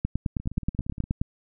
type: two click trains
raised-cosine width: 5 ms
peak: -24 / -12 dBFS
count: 12 / 12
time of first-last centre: 0.4-1.04 / 0.05-1.215 s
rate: 17.2 / 9.44 Hz
effects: none